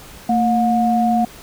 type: tone pair together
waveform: sine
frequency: 226.8 / 720 Hz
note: A#3 / F#5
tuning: -47 / -47 cents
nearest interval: octave + minor sixth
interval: 2000 cents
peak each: -16 dBFS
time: 0.29-1.25 s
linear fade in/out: 5 ms
effects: pink hiss -40 dBFS RMS until 1.42 s